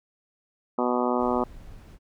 harmonic tone, 123.47 Hz, B2, in tune, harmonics 2 / 3 / 4 / 5 / 6 / 7 / 8 / 9 / 10, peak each -27 / -29 / -30 / -31 / -32 / -32 / -33 / -34 / -34 dBFS, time 0.78-1.44 s, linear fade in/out 5 ms
brown noise, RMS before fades -44 dBFS, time 1.17-1.99 s, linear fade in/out 50 ms
effects none

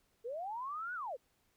sine linear two-way sweep, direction up then down, 440 to 1500 to 440 Hz, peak -38 dBFS, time 0.24-1.17 s, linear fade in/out 20 ms, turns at 0.94 s, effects pink hiss -75 dBFS RMS until 1.56 s

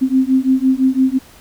sine beating tone pair, 259.1 / 265 Hz, C4 / C4, -17 / +22 cents, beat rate 5.9 Hz, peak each -14 dBFS, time 0.01-1.19 s, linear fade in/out 20 ms, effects pink hiss -44 dBFS RMS until 1.4 s

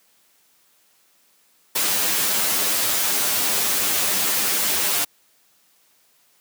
white noise with comb filter, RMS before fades -21 dBFS, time 1.75-5.05 s, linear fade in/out 10 ms, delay 9.9 ms, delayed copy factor +0.85, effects white hiss -60 dBFS RMS until 6.4 s + high-pass 150 Hz 12 dB/octave

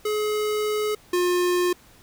square tone pair in turn, 424 / 356.5 Hz, G#4 / F4, +36 / +36 cents, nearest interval minor third, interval 300 cents, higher first, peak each -23 / -20 dBFS, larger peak second, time 0.05-0.95 / 1.13-1.73 s, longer first, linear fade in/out 5 ms, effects pink hiss -53 dBFS RMS until 2.02 s

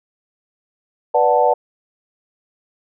sine chord, B minor seventh, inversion none, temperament equal with one note detuned, 492.2 / 587.3 / 740 / 880 Hz, B4 / D5 / F#5 / A5, -6 / 0 / 0 / 0 cents, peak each -17 dBFS, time 1.14-1.54 s, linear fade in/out 10 ms, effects none

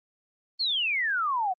sine exponential sweep, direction down, 4468 to 710 Hz, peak -24 dBFS, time 0.59-1.54 s, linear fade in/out 20 ms, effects Opus 32 kbps

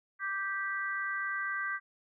sine chord, G major, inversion second, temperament just, 1176 / 1568 / 1960 Hz, D6 / G6 / B6, +2 / 0 / -14 cents, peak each -38 / -34 / -38 dBFS, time 0.19-1.8 s, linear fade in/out 50 ms, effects none

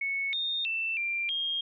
sine tone with pitch steps, 2208 / 3666 / 2667 / 2373 / 3233 Hz, C#7 / A#7 / E7 / D7 / G#7, -7 / -30 / +20 / +17 / -47 cents, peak -28 dBFS, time 0.01-1.61 s, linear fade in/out 5 ms, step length 320 ms, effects none

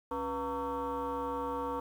sine tone with frequency modulation, 701 Hz, F5, 6 cents sharp, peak -31 dBFS, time 0.11-1.8 s, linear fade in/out 5 ms, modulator 212 Hz, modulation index 2.2, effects tanh soft clip ceiling -29 dBFS + 10-bit

